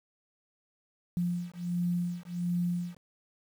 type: beating tone pair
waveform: sine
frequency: 174.61 / 176.01 Hz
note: F3 / F3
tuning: 0 / +14 cents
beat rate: 1.4 Hz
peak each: -32 / -32 dBFS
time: 1.17-2.97 s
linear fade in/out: 0 ms
effects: 9-bit